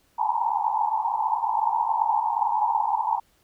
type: band-pass noise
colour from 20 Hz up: pink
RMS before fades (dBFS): -24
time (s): 0.18-3.2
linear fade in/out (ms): 10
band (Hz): 830 to 950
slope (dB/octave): 96
effects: pink hiss -64 dBFS RMS until 3.43 s